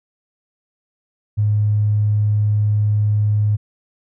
triangle tone with tanh clipping, 105 Hz, G#2, 19 cents sharp, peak -13 dBFS, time 1.37-3.57 s, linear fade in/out 20 ms, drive 3 dB, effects none

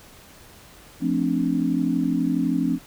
sine chord, D minor seventh, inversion first, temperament equal, 174.61 / 220 / 261.6 / 293.7 Hz, F3 / A3 / C4 / D4, 0 / 0 / 0 / 0 cents, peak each -26 / -28 / -23 / -25 dBFS, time 1-2.79 s, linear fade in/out 50 ms, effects pink hiss -48 dBFS RMS until 2.86 s

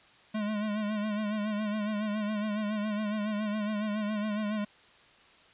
square tone with vibrato, 211 Hz, G#3, 28 cents sharp, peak -30 dBFS, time 0.34-4.65 s, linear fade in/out 10 ms, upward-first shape sine, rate 7.2 Hz, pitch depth 53 cents each way, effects white hiss -58 dBFS RMS until 5.53 s + resampled to 8000 Hz

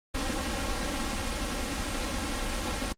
pink noise with comb filter, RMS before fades -30 dBFS, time 0.14-2.93 s, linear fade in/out 10 ms, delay 3.7 ms, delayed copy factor +0.9, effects low-pass 8000 Hz 12 dB/octave + Opus 32 kbps

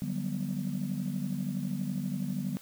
sine chord, G major seventh, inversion second, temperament just, 147 / 183.75 / 196 / 245 Hz, D3 / F#3 / G3 / B3, +2 / -12 / 0 / -14 cents, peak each -36 / -35 / -34 / -36 dBFS, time 0.02-2.57 s, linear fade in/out 0 ms, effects tanh soft clip ceiling -23 dBFS + white hiss -53 dBFS RMS until 2.61 s

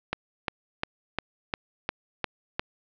click train, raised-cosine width 0.3 ms, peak -10 dBFS, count 8, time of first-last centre 0.13-2.595 s, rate 2.84 Hz, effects low-pass 4000 Hz 12 dB/octave

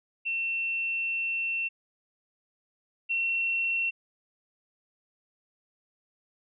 sine tone pair in turn, 2700 / 2717 Hz, E7 / F7, +41 / -48 cents, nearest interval unison, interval 11 cents, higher second, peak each -27 / -25 dBFS, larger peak second, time 0.25-1.69 / 3.09-3.91 s, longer first, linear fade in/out 20 ms, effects none

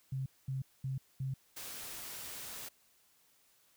sine tone bursts, 133.1 Hz, C3, 30 cents sharp, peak -34 dBFS, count 4, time 0.12-1.34 s, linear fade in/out 5 ms, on 140 ms, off 220 ms
white noise, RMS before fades -45 dBFS, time 1.56-2.69 s, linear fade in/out 10 ms
effects white hiss -69 dBFS RMS until 3.76 s

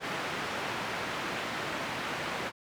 white band-pass noise, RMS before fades -35 dBFS, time 0-2.52 s, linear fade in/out 50 ms, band 110 to 2000 Hz, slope 12 dB/octave, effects none

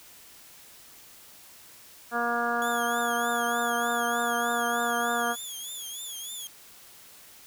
harmonic tone, 237 Hz, A#3, 29 cents sharp, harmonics 1 / 2 / 3 / 4 / 5 / 6 / 7, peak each -35 / -34 / -30 / -36 / -32 / -31 / -34 dBFS, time 2.11-5.36 s, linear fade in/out 50 ms
15% pulse tone with vibrato, 3370 Hz, G#7, 25 cents sharp, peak -29 dBFS, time 2.62-6.47 s, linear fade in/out 0 ms, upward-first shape triangle, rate 3.3 Hz, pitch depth 120 cents each way
effects white hiss -51 dBFS RMS until 7.46 s

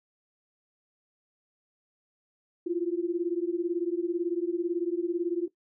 sine beating tone pair, 337.6 / 355.6 Hz, E4 / F4, +41 / +31 cents, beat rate 18 Hz, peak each -29 dBFS, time 2.66-5.48 s, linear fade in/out 10 ms, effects noise-tail reverb RT60 0.1 s tail -17 dB re dry

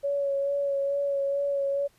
sine tone with vibrato, 560 Hz, C#5, 18 cents sharp, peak -24 dBFS, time 0.03-1.88 s, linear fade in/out 20 ms, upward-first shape sine, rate 2.3 Hz, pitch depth 20 cents each way, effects pink hiss -63 dBFS RMS until 1.98 s + resampled to 32000 Hz

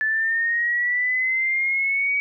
sine linear sweep, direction up, 1739 to 2269 Hz, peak -19 dBFS, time 0.01-2.2 s, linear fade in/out 0 ms, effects none

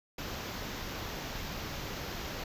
pink band-stop noise, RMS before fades -39 dBFS, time 0.18-2.44 s, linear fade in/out 5 ms, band 6600 to 13000 Hz, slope 48 dB/octave, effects resampled to 32000 Hz

